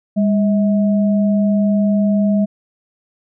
sine tone pair together, 202.5 / 641.5 Hz, G#3 / E5, -43 / -47 cents, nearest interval octave + minor sixth, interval 1996 cents, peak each -12 / -22 dBFS, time 0.16-2.46 s, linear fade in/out 20 ms, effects none

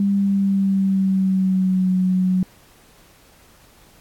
sine tone with pitch glide, 199.2 to 184.79 Hz, G3 to F#3, +28 to -2 cents, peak -15 dBFS, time 0-2.43 s, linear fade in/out 2 ms, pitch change -130 cents, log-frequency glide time 0.12-1.93 s, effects pink hiss -52 dBFS RMS until 4 s + AAC 64 kbps

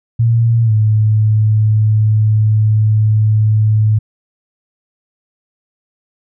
sine tone with pitch glide, 115.6 to 107.86 Hz, A#2 to A2, -14 to -34 cents, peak -8 dBFS, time 0.19-3.99 s, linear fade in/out 10 ms, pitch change -120 cents, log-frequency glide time 0.64-0.72 s, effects none

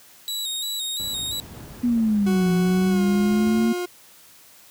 sawtooth tone with vibrato, 3822 Hz, A#7, 43 cents sharp, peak -23 dBFS, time 0.28-1.4 s, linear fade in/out 0 ms, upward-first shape square, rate 2.9 Hz, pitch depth 42 cents each way
brown noise, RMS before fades -35 dBFS, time 1-3.68 s, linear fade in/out 0 ms
sine exponential two-way sweep, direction down then up, 246.6 to 174.61 to 230.9 Hz, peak -17 dBFS, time 1.83-3.73 s, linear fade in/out 10 ms, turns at 2.52 s
40% pulse tone with pitch glide, 370 to 356.2 Hz, F#4 to F4, 0 to +34 cents, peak -24 dBFS, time 2.26-3.86 s, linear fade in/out 10 ms, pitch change -66 cents, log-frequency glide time 2.89-3.02 s
effects white hiss -50 dBFS RMS until 4.7 s + high-pass 80 Hz 12 dB/octave

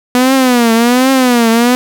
sawtooth tone with vibrato, 245.7 Hz, B3, 9 cents flat, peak -3 dBFS, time 0.15-1.75 s, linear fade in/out 0 ms, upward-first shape triangle, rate 1.3 Hz, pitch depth 160 cents each way, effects none

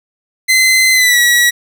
sawtooth tone with pitch glide, 2054 to 1927.6 Hz, C7 to B6, -33 to -43 cents, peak -4 dBFS, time 0.48-1.51 s, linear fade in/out 20 ms, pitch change -110 cents, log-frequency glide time 0.93-1.19 s, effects none

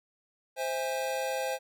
square chord, C augmented, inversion none, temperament just, 523.3 / 654.1 / 817.6 Hz, C5 / E5 / G#5, 0 / -14 / -27 cents, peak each -33 / -38 / -36 dBFS, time 0.56-1.59 s, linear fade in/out 50 ms, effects none

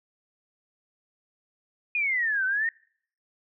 sine exponential two-way sweep, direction down then up, 2489 to 1500 to 1876 Hz, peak -23 dBFS, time 1.95-2.69 s, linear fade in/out 2 ms, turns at 2.45 s, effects noise-tail reverb RT60 0.6 s tail -26 dB re dry

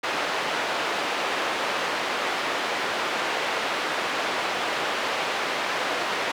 pink band-pass noise, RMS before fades -27 dBFS, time 0.03-6.32 s, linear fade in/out 10 ms, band 520 to 3200 Hz, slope 12 dB/octave, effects none

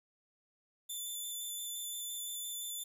10% pulse tone with vibrato, 3520 Hz, A7, in tune, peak -32 dBFS, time 0.89-2.84 s, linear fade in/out 10 ms, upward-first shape square, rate 5.8 Hz, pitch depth 10 cents each way, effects 11-bit

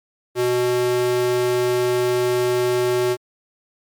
square tone with high-pass filter, 123.47 Hz, B2, in tune, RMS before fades -19 dBFS, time 0.35-3.17 s, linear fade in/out 50 ms, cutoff 300 Hz, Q 3.7, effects MP3 96 kbps

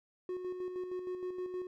triangle tone with tremolo, 364.8 Hz, F#4, 24 cents flat, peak -33 dBFS, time 0.29-1.67 s, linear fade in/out 2 ms, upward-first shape square, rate 6.4 Hz, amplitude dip 45%, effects none

